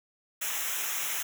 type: noise with comb filter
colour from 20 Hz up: white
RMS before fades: -32 dBFS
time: 0.41-1.23 s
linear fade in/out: 10 ms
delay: 0.22 ms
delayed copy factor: -0.9
effects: none

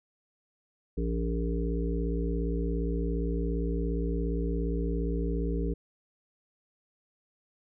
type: harmonic tone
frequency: 57.3 Hz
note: A#1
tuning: 29 cents flat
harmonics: 1 / 3 / 5 / 7 / 8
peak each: -29 / -34 / -36 / -37 / -38 dBFS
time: 0.97-5.74 s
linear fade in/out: 10 ms
effects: none

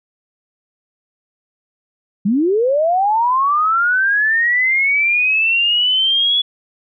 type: linear sweep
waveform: sine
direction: up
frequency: 185 to 3408 Hz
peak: -12 dBFS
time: 2.25-6.42 s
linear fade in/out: 10 ms
effects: none

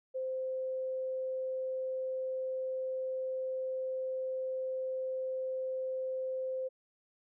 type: tone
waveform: sine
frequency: 520 Hz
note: C5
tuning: 11 cents flat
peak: -33 dBFS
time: 0.14-6.69 s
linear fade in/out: 20 ms
effects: none

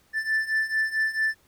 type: beating tone pair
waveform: triangle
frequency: 1760 / 1764.5 Hz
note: A6 / A6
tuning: 0 / +4 cents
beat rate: 4.5 Hz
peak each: -26 / -23 dBFS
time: 0.13-1.35 s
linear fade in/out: 50 ms
effects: pink hiss -62 dBFS RMS until 1.47 s

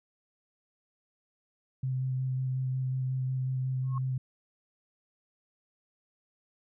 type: tone with vibrato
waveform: sine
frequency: 130 Hz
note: C3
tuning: 11 cents flat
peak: -28 dBFS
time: 1.83-4.18 s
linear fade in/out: 5 ms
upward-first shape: square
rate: 5.5 Hz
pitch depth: 10 cents each way
type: tone with exponential growth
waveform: sine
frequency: 1085 Hz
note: C#6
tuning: 37 cents flat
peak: -34 dBFS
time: 3.83-3.98 s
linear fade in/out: 2 ms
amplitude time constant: 32 ms
effects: none

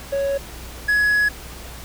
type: tone pair in turn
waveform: triangle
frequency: 555 / 1682 Hz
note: C#5 / G#6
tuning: +2 / +22 cents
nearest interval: octave + perfect fifth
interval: 1920 cents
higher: second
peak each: -17 / -13 dBFS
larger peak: second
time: 0.12-0.38 / 0.88-1.29 s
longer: second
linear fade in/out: 10 ms
effects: added 60 Hz sine -38 dBFS peak until 1.84 s + pink hiss -38 dBFS RMS until 1.84 s

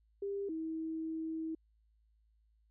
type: tone pair in turn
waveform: sine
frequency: 399 / 321.1 Hz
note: G4 / E4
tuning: +31 / -45 cents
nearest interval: major third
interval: 376 cents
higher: first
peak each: -35 / -36 dBFS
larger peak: first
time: 0.22-0.49 / 0.49-1.55 s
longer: second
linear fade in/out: 5 ms
effects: added 54 Hz sine -68 dBFS peak until 2.7 s

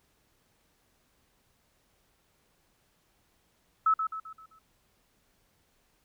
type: tone with echo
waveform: sine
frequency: 1300 Hz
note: E6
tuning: 24 cents flat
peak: -20 dBFS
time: 3.86-3.94 s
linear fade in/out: 5 ms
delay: 130 ms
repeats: 5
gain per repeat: -7 dB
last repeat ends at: 4.59 s
effects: pink hiss -70 dBFS RMS until 6.04 s

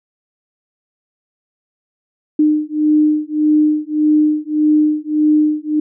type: beating tone pair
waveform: sine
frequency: 303 / 304.7 Hz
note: D#4 / D#4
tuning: -46 / -36 cents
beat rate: 1.7 Hz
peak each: -14 dBFS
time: 2.39-5.8 s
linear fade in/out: 5 ms
effects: none

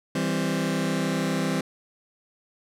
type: chord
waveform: sawtooth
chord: C major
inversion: first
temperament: just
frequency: 163.52 / 196.22 / 261.6 Hz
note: E3 / G3 / C4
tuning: -14 / +2 / 0 cents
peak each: -24 dBFS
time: 0.15-1.61 s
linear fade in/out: 5 ms
effects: low-pass 11000 Hz 12 dB/octave

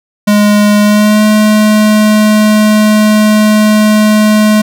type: tone with pitch glide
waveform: square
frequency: 207.7 to 213.2 Hz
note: G#3 to G#3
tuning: 0 to +46 cents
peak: -5 dBFS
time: 0.27-4.62 s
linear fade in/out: 10 ms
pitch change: +46 cents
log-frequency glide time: 0.82-1.24 s
effects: none

